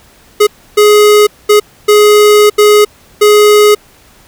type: tone bursts at uneven times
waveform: square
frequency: 418.6 Hz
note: G#4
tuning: 14 cents sharp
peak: -3 dBFS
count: 6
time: 0.4-0.47 / 0.77-1.27 / 1.49-1.6 / 1.88-2.5 / 2.58-2.85 / 3.21-3.75 s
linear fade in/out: 10 ms
effects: pink hiss -43 dBFS RMS until 4.27 s